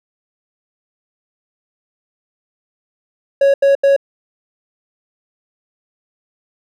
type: tone bursts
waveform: triangle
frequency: 554.4 Hz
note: C#5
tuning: in tune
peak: -6 dBFS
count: 3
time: 3.41-3.964 s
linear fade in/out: 5 ms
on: 130 ms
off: 82 ms
effects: none